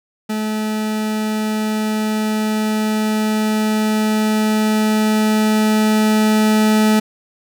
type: tone with level ramp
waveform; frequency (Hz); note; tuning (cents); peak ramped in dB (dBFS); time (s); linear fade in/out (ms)
40% pulse; 215.6; A3; -35; -18 to -10; 0.29-7; 10
effects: none